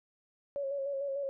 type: tone with vibrato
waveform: sine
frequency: 554.4 Hz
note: C#5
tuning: in tune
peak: -32 dBFS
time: 0.56-1.29 s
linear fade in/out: 0 ms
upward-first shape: square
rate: 6.7 Hz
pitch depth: 34 cents each way
effects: none